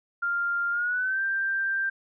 sine tone with pitch glide, 1396.9 to 1577.1 Hz, F6 to G6, 0 to +10 cents, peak -24 dBFS, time 0.22-1.9 s, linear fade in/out 10 ms, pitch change +210 cents, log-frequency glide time 0.71-1.22 s, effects none

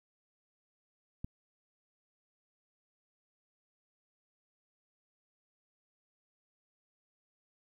click, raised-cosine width 5 ms, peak -26 dBFS, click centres 1.245 s, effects 11-bit

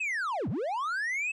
triangle linear two-way sweep, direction down then up, 2646 to 87.31 to 2646 Hz, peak -27 dBFS, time 0-1.32 s, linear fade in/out 10 ms, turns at 0.49 s, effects resampled to 24000 Hz

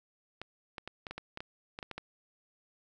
clicks, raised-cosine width 0.3 ms, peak -24 dBFS, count 12, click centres 0.416 / 0.782 / 0.876 / 1.068 / 1.11 / 1.18 / 1.374 / 1.405 / 1.789 / 1.828 / 1.913 / 1.98 s, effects none

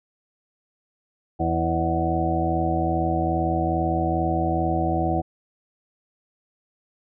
harmonic tone with a mistuned harmonic, 82.41 Hz, E2, in tune, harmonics 1 / 2 / 3 / 4 / 6 / 7 / 8 / 9, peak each -27 / -28 / -35 / -26 / -34 / -32 / -32 / -25 dBFS, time 1.39-5.22 s, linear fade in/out 20 ms, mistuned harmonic 8, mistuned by -48 cents, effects none

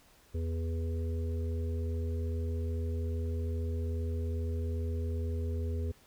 harmonic tone, 82.41 Hz, E2, in tune, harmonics 1 / 3 / 5 / 6, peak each -31 / -43 / -43 / -47 dBFS, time 0.34-5.92 s, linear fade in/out 10 ms, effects pink hiss -62 dBFS RMS until 6.06 s

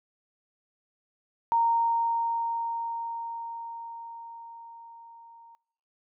sine tone with level ramp, 926 Hz, A#5, 12 cents flat, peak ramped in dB -20 to -50 dBFS, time 1.52-5.55 s, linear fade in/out 0 ms, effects noise-tail reverb RT60 0.9 s tail -25 dB re dry

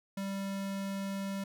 square tone, 196 Hz, G3, in tune, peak -35 dBFS, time 0.17-1.44 s, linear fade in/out 5 ms, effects none

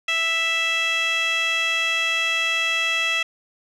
15% pulse tone with band-pass filter, 659.3 Hz, E5, in tune, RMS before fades -22 dBFS, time 0.08-3.23 s, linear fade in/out 5 ms, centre 3000 Hz, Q 3, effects none

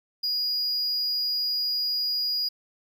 triangle tone, 4886 Hz, D#8, 32 cents flat, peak -23 dBFS, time 0.23-2.49 s, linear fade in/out 10 ms, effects 10-bit

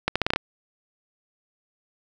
accelerating click train, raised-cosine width 0.3 ms, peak -5 dBFS, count 7, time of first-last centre 0.08-0.36 s, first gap 76 ms, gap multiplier 0.8, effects none

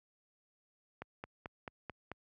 click train, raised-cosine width 0.5 ms, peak -27 dBFS, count 6, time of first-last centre 1.02-2.116 s, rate 4.56 Hz, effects high-pass 60 Hz 12 dB/octave

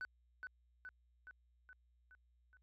sine tone with echo, 1500 Hz, F#6, 23 cents sharp, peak -39 dBFS, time 0.01-0.05 s, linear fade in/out 0 ms, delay 420 ms, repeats 6, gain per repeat -4 dB, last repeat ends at 2.57 s, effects tanh soft clip ceiling -40 dBFS + added 60 Hz sine -70 dBFS peak until 2.62 s

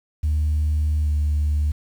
sine tone with pitch glide, 76 to 74.52 Hz, D#2 to D2, -40 to +26 cents, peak -16 dBFS, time 0.23-1.72 s, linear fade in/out 10 ms, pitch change -34 cents, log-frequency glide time 1.03-1.08 s, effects tanh soft clip ceiling -15 dBFS + 8-bit

